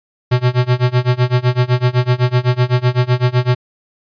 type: tone with tremolo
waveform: square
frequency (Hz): 124.4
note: B2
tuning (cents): +13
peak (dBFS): -9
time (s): 0.31-3.55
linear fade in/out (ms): 10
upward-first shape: sine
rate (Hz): 7.9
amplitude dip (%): 95
effects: resampled to 11025 Hz